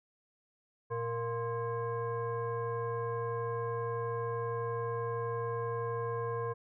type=tone with frequency modulation; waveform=sine; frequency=466.2 Hz; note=A#4; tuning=in tune; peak=-32 dBFS; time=0.9-6.54 s; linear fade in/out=20 ms; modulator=582 Hz; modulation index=1.1; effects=none